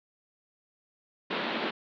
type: band-pass noise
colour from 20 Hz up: pink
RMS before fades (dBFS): -32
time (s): 1.3-1.71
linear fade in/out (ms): 10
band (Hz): 190 to 4000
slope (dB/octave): 48
effects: none